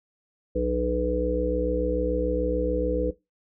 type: harmonic tone with a mistuned harmonic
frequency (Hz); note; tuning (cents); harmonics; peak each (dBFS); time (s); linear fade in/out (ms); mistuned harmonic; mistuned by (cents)
61.2; B1; -15; 1 / 3 / 5 / 7 / 8; -29 / -33 / -30 / -31 / -25; 0.55-3.11; 10; 8; +20
effects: noise-tail reverb RT60 0.2 s tail -18 dB re dry